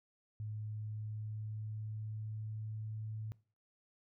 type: tone with pitch glide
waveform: sine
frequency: 107.1 to 108.91 Hz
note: A2 to A2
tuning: -46 to -17 cents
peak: -39 dBFS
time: 0.4-3.32 s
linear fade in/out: 0 ms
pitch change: +29 cents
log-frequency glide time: 0.7-3.16 s
effects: noise-tail reverb RT60 0.4 s tail -21 dB re dry